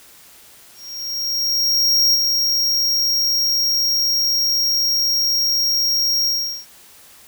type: tone with ADSR envelope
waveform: square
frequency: 5588 Hz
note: F8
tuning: in tune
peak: -12 dBFS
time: 0.74-6.66 s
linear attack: 1400 ms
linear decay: 24 ms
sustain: -4 dB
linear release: 400 ms
effects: white hiss -46 dBFS RMS until 7.27 s